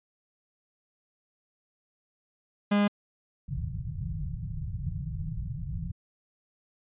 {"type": "tone", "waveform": "45% pulse", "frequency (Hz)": 204.6, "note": "G#3", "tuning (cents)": -26, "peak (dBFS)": -21, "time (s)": [2.71, 2.88], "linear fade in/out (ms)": 10}
{"type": "low-pass noise", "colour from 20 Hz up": "white", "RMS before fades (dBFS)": -34, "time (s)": [3.48, 5.92], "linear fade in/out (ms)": 5, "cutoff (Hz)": 170, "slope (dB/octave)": 96}
{"effects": ["resampled to 8000 Hz"]}